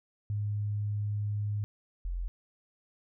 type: tone pair in turn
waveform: sine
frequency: 103.83 / 43.66 Hz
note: G#2 / F1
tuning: 0 / 0 cents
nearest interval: octave + minor third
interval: 1500 cents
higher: first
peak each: -29 / -31 dBFS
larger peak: first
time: 0.3-1.64 / 2.05-2.28 s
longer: first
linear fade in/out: 0 ms
effects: none